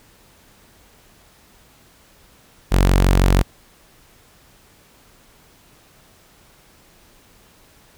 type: tone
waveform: sawtooth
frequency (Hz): 46.25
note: F#1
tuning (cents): 0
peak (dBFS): -8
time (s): 2.71-3.43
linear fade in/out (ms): 20
effects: pink hiss -52 dBFS RMS until 7.97 s